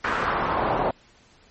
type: noise with band-pass filter sweep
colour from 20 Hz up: brown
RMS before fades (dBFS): -24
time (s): 0.04-0.91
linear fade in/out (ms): 5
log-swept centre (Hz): 1500 to 740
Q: 1.9
effects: pink hiss -56 dBFS RMS until 1.5 s + MP3 32 kbps